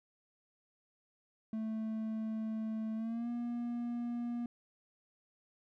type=tone with pitch glide; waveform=triangle; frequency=220 to 238.5 Hz; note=A3 to A#3; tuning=0 to +40 cents; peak=-33 dBFS; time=1.53-4.46 s; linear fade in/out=2 ms; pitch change=+140 cents; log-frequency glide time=2.95-3.29 s; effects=none